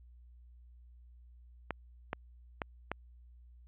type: clicks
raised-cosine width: 0.5 ms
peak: -19 dBFS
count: 4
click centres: 1.707 / 2.131 / 2.618 / 2.916 s
effects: added 60 Hz sine -54 dBFS peak until 3.67 s + resampled to 8000 Hz